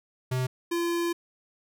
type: tone pair in turn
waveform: square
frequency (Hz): 128.1 / 342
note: C3 / F4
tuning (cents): -36 / -36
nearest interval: octave + perfect fourth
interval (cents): 1700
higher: second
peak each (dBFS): -26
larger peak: neither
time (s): 0.31-0.47 / 0.71-1.13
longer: second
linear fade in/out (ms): 10
effects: none